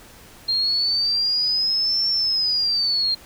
sine linear two-way sweep, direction up then down, 4186 to 5440 to 4186 Hz, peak -18 dBFS, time 0.48-3.15 s, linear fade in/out 10 ms, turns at 2.09 s, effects pink hiss -46 dBFS RMS until 3.25 s

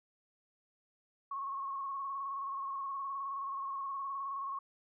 sine tone with vibrato, 1095 Hz, C#6, 22 cents flat, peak -36 dBFS, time 1.31-4.59 s, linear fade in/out 5 ms, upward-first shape square, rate 19 Hz, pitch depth 33 cents each way, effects none

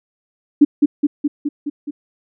sine tone with echo, 291.3 Hz, D4, 14 cents flat, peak -4 dBFS, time 0.61-0.65 s, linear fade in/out 10 ms, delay 210 ms, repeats 6, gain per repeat -3 dB, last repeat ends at 1.91 s, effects none

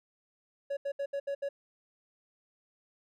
triangle tone bursts at uneven times, 560 Hz, C#5, 18 cents sharp, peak -29 dBFS, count 6, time 0.7-0.77 / 0.85-0.92 / 0.99-1.06 / 1.13-1.2 / 1.27-1.35 / 1.42-1.49 s, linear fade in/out 10 ms, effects none

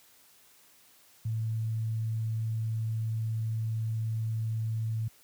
sine tone, 111.5 Hz, A2, 23 cents sharp, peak -28 dBFS, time 1.25-5.08 s, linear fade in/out 5 ms, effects white hiss -60 dBFS RMS until 5.23 s + high-pass 60 Hz 12 dB/octave

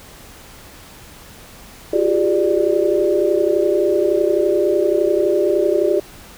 sine tone cluster, 347.3 / 379.7 / 410.8 / 592 Hz, F4 / F#4 / G#4 / D5, -10 / +45 / -19 / +14 cents, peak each -19 dBFS, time 1.93-6 s, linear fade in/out 5 ms, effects pink hiss -41 dBFS RMS until 6.37 s

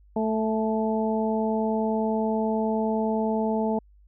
harmonic tone with a mistuned harmonic, 220 Hz, A3, in tune, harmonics 1 / 2 / 3 / 4, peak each -25 / -28 / -30 / -31 dBFS, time 0.16-3.79 s, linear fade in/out 5 ms, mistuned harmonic 4, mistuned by -19 cents, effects added 50 Hz sine -52 dBFS peak until 4.07 s

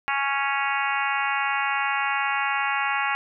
harmonic tone, 277.2 Hz, C#4, in tune, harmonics 3 / 4 / 5 / 6 / 7 / 8 / 9 / 10, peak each -28 / -29 / -30 / -31 / -31 / -32 / -33 / -33 dBFS, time 0.08-3.15 s, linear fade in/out 0 ms, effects none

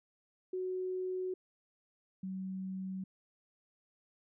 sine tone pair in turn, 370 / 189 Hz, F#4 / F#3, 0 / +37 cents, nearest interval octave, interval 1163 cents, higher first, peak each -34 / -37 dBFS, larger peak first, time 0.53-1.34 / 2.23-3.04 s, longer neither, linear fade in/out 5 ms, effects none

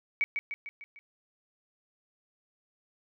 sine tone with echo, 2263 Hz, C#7, 35 cents sharp, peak -23 dBFS, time 0.21-0.24 s, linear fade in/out 0 ms, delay 150 ms, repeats 5, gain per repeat -5 dB, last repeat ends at 0.99 s, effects none

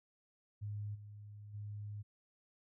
sine tone with level steps, 103.83 Hz, G#2, in tune, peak -39 / -49 / -42 dBFS, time 0.61-2.03 s, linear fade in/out 20 ms, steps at 0.94 / 1.53 s, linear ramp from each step 20 ms, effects none

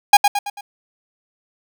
45% pulse tone with echo, 816 Hz, G#5, 31 cents flat, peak -3 dBFS, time 0.13-0.17 s, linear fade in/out 5 ms, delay 110 ms, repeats 4, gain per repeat -7 dB, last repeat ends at 0.61 s, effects none

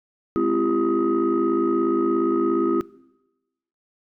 sine tone cluster, 210.3 / 261.3 / 338.8 / 395.8 / 1258 Hz, G#3 / C4 / E4 / G4 / D#6, +22 / -2 / +48 / +17 / +19 cents, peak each -29 / -24 / -20 / -25 / -28 dBFS, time 0.36-2.81 s, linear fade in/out 0 ms, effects noise-tail reverb RT60 1.0 s tail -21 dB re dry + tanh soft clip ceiling -11 dBFS

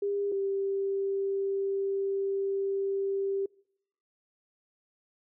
sine tone pair in turn, 402.7 / 392.6 Hz, G4 / G4, +47 / +3 cents, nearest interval unison, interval 44 cents, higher first, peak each -27 dBFS, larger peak neither, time 0.02-0.32 / 0.32-3.46 s, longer second, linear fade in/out 5 ms, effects noise-tail reverb RT60 0.7 s tail -25 dB re dry

